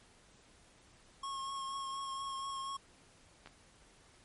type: tone with vibrato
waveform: square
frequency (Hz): 1087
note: C#6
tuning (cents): -34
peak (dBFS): -39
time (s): 1.23-2.77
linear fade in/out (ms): 5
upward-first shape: triangle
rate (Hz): 4.2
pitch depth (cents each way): 21
type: clicks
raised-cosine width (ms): 0.3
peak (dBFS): -34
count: 2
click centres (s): 3.46 / 3.473
effects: pink hiss -63 dBFS RMS until 4.24 s + MP3 48 kbps